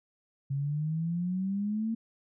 sine exponential sweep, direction up, 136 to 228.7 Hz, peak -28 dBFS, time 0.5-1.95 s, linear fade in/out 10 ms, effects none

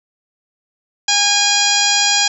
harmonic tone with a mistuned harmonic, 817 Hz, G#5, 29 cents flat, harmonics 1 / 2 / 3 / 4 / 5 / 6 / 7 / 8 / 9, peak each -21 / -22 / -21 / -19 / -21 / -19 / -20 / -22 / -24 dBFS, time 1.08-2.28 s, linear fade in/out 5 ms, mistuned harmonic 8, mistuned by +70 cents, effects none

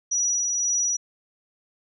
sine tone with tremolo, 5840 Hz, F#8, 24 cents flat, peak -20 dBFS, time 0.11-0.97 s, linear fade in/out 10 ms, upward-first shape sine, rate 1.9 Hz, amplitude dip 25%, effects none

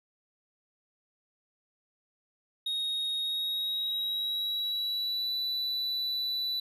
triangle tone with pitch glide, 3746 to 3969 Hz, A#7 to B7, +8 to +8 cents, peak -28 dBFS, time 2.66-6.6 s, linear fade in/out 5 ms, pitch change +100 cents, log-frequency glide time 3.19-5.32 s, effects none

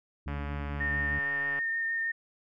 harmonic tone, 73.42 Hz, D2, in tune, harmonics 1 / 2 / 3 / 4, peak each -34 / -40 / -44 / -46 dBFS, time 0.26-1.19 s, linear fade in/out 5 ms
click train, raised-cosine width 0.5 ms, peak -26 dBFS, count 187, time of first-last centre 0.28-1.59 s, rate 142 Hz
sine tone with vibrato, 1825 Hz, A#6, 37 cents flat, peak -28 dBFS, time 0.8-2.12 s, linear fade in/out 10 ms, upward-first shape sine, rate 6.4 Hz, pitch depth 13 cents each way
effects none

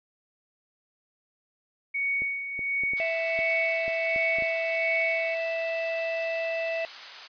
sine tone with tremolo, 2232 Hz, C#7, 11 cents sharp, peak -24 dBFS, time 1.94-5.35 s, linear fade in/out 10 ms, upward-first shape sine, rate 1.4 Hz, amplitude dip 60%
clicks, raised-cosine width 2 ms, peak -28 dBFS, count 9, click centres 2.22 / 2.592 / 2.836 / 2.935 / 3.39 / 3.88 / 4.161 / 4.386 / 4.423 s
white high-pass noise, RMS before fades -40 dBFS, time 2.96-7.28 s, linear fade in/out 20 ms, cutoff 830 Hz, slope 12 dB/octave
harmonic tone, 659.3 Hz, E5, in tune, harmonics 1 / 3 / 4, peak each -28 / -37 / -34 dBFS, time 3-6.85 s, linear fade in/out 0 ms
effects resampled to 11025 Hz

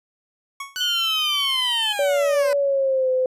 25% pulse tone with exponential decay, 1108.7 Hz, C#6, in tune, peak -23 dBFS, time 0.6-0.82 s, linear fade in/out 5 ms, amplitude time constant 47 ms
15% pulse linear sweep, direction down, 1500 to 493.9 Hz, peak -19 dBFS, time 0.76-2.53 s, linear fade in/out 0 ms
sine tone, 3082 Hz, G7, 30 cents flat, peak -20 dBFS, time 0.8-1.93 s, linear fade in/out 10 ms
sine tone with pitch glide, 570 to 513.7 Hz, C#5 to C5, +48 to -32 cents, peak -17 dBFS, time 1.99-3.26 s, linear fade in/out 2 ms, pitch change -180 cents, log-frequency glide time 2.54-3.1 s
effects resampled to 32000 Hz

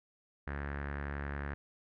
sawtooth tone with low-pass filter, 71 Hz, C#2, 42 cents sharp, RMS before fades -39 dBFS, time 0.47-1.54 s, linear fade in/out 0 ms, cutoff 1700 Hz, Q 4.6, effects none

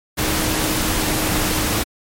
sine tone in noise, 311.1 Hz, D#4, in tune, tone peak -26 dBFS, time 0.17-1.84 s, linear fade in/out 20 ms, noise pink, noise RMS -20 dBFS, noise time 0.17-1.84 s, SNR -9 dB, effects MP3 64 kbps

